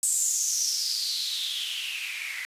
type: noise with band-pass filter sweep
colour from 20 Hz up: blue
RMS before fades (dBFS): -29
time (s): 0.03-2.45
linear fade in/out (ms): 0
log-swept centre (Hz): 8100 to 2000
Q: 7.6
effects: resampled to 32000 Hz